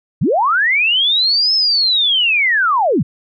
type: linear two-way sweep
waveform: sine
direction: up then down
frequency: 98 to 5280 to 98 Hz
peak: -11 dBFS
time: 0.21-3.03 s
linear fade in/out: 10 ms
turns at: 1.54 s
effects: none